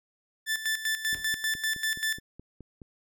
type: tone with tremolo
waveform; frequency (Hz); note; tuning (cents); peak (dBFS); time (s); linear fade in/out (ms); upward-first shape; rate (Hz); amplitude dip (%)
sawtooth; 1760; A6; 0; -22; 0.46-2.2; 50; square; 5.1; 70
type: click train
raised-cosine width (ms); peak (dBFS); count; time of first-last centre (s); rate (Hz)
3; -32; 9; 1.13-2.818; 4.74
type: noise with exponential decay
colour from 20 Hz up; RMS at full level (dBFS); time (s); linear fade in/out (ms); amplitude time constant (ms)
brown; -40; 1.15-1.36; 0; 44
effects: none